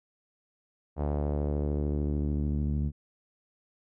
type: tone with low-pass filter sweep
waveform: sawtooth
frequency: 73.42 Hz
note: D2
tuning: in tune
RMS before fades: -29 dBFS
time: 0.96-2.92 s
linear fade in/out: 50 ms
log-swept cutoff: 760 to 190 Hz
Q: 1.7
effects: none